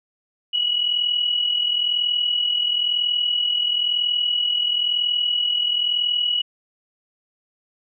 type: tone pair together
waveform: sine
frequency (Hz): 2919 / 2960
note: F#7 / F#7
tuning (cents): -24 / 0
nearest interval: unison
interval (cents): 24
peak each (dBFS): -19 / -26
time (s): 0.53-6.42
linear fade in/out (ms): 10
effects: none